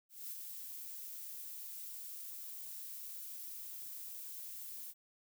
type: noise with ADSR envelope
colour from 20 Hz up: violet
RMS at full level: -43 dBFS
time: 0.09-4.94 s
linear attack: 220 ms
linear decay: 29 ms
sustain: -4 dB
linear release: 45 ms
effects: none